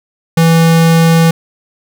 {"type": "tone", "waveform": "square", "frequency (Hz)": 164.81, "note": "E3", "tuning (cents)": 0, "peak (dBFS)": -6, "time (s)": [0.37, 1.31], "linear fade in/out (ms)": 5, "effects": []}